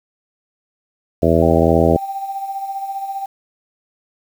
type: harmonic tone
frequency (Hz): 82.41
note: E2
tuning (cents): 0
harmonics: 1 / 2 / 3 / 4 / 5 / 6 / 7 / 8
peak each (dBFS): -19 / -19 / -19 / -19 / -19 / -19 / -19 / -19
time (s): 1.22-1.97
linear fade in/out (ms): 10
type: tone with tremolo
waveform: sine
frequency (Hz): 784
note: G5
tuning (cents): 0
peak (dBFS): -20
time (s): 1.42-3.26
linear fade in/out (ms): 5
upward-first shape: sine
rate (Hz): 15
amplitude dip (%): 55
effects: 7-bit